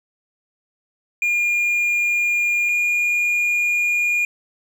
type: tone pair in turn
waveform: triangle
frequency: 2417 / 2427 Hz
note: D7 / D#7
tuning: +49 / -44 cents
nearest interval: unison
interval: 7 cents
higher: second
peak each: -15 dBFS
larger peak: neither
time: 1.22-2.69 / 2.69-4.25 s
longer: second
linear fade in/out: 2 ms
effects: none